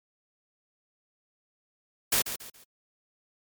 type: noise with echo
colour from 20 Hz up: white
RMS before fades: -24 dBFS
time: 2.12-2.22 s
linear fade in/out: 5 ms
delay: 140 ms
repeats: 3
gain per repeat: -10 dB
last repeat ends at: 2.64 s
effects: MP3 96 kbps